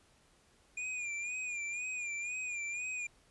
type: tone with vibrato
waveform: square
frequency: 2430 Hz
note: D#7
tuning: 42 cents flat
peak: -37 dBFS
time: 0.77-3.07 s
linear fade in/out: 5 ms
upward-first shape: sine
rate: 2 Hz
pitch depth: 66 cents each way
effects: pink hiss -67 dBFS RMS until 3.3 s + resampled to 24000 Hz